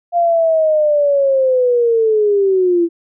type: linear sweep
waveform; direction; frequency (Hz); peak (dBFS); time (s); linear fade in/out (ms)
sine; down; 698.5 to 333.5; -10; 0.12-2.89; 50
effects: none